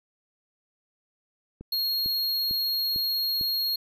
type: click train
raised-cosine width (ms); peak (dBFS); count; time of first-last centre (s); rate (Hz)
3; -27; 5; 1.61-3.412; 2.22
type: tone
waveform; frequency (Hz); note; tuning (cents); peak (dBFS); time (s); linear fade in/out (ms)
square; 4279; C8; +38; -25; 1.72-3.76; 5
effects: none